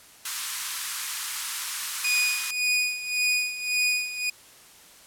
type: high-pass noise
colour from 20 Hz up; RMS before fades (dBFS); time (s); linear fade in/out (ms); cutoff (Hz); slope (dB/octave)
white; -30; 0.25-2.51; 5; 970; 48
type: tone with tremolo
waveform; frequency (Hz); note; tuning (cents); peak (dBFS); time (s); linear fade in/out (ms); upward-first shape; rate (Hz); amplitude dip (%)
sawtooth; 2472; D#7; -12; -17; 2.04-4.3; 5; sine; 1.8; 75
effects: white hiss -51 dBFS RMS until 5.06 s + low-pass 12000 Hz 12 dB/octave